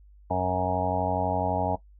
harmonic tone with a mistuned harmonic, 92 Hz, F#2, 9 cents flat, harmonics 1 / 2 / 3 / 5 / 6 / 7 / 8 / 9 / 10, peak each -32 / -34 / -34 / -34 / -35 / -30 / -34 / -29 / -34 dBFS, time 0.3-1.76 s, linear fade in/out 10 ms, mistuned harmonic 10, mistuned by +39 cents, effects noise-tail reverb RT60 0.1 s tail -17 dB re dry + added 50 Hz sine -50 dBFS peak until 1.99 s

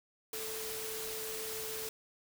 sine tone in noise, 440 Hz, A4, in tune, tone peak -43 dBFS, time 0.33-1.89 s, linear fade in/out 2 ms, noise white, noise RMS -41 dBFS, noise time 0.33-1.89 s, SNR -5 dB, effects none

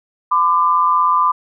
sine tone pair together, 1012.6 / 1189 Hz, B5 / D6, +43 / +21 cents, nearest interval minor third, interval 278 cents, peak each -14 dBFS, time 0.31-1.32 s, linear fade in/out 10 ms, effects none

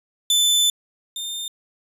sawtooth tone pair in turn, 3520 / 3619 Hz, A7 / A7, 0 / +48 cents, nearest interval unison, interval 48 cents, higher second, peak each -12 / -24 dBFS, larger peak first, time 0.3-0.7 / 1.16-1.48 s, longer first, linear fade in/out 2 ms, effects resampled to 32000 Hz

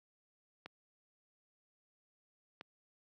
clicks, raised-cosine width 0.3 ms, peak -30 dBFS, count 2, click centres 0.66 / 2.611 s, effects high-pass 150 Hz 12 dB/octave

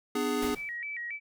square chord, G# diminished, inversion first, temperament just, 249.2 / 299 / 415.3 Hz, B3 / D4 / G#4, +16 / +31 / 0 cents, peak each -33 / -34 / -32 dBFS, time 0.15-0.55 s, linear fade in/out 5 ms
pink noise with exponential decay, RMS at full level -35 dBFS, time 0.42-0.78 s, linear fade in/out 5 ms, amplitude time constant 77 ms
sine tone with vibrato, 2093 Hz, C7, in tune, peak -34 dBFS, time 0.55-1.2 s, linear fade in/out 50 ms, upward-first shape square, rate 3.6 Hz, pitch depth 170 cents each way
effects none

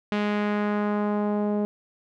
sawtooth tone with low-pass filter sweep, 207.7 Hz, G#3, in tune, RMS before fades -25 dBFS, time 0.12-1.65 s, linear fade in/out 0 ms, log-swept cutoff 3000 to 600 Hz, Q 1.2, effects none

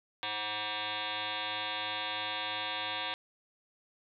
sine tone with frequency modulation, 2217 Hz, C#7, in tune, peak -33 dBFS, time 0.23-3.14 s, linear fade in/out 0 ms, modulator 211 Hz, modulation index 7.6, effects none

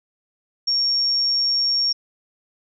sine tone, 5530 Hz, F8, 18 cents flat, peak -17 dBFS, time 0.67-1.93 s, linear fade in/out 10 ms, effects none

